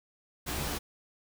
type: noise with comb filter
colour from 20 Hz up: pink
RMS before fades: -34 dBFS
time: 0.46-0.79 s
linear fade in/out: 20 ms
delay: 14 ms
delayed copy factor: +0.55
effects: none